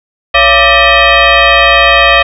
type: tone with frequency modulation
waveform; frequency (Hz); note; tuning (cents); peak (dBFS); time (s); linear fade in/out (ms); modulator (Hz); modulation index
sine; 680; F5; -46; -3; 0.34-2.23; 10; 619; 4.2
effects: none